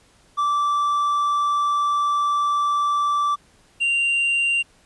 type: tone pair in turn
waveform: triangle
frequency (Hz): 1166 / 2773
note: D6 / F7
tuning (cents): -13 / -13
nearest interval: octave + minor third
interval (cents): 1500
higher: second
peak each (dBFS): -16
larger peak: neither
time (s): 0.37-3.36 / 3.8-4.63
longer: first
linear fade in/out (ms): 20
effects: pink hiss -56 dBFS RMS until 4.85 s + resampled to 24000 Hz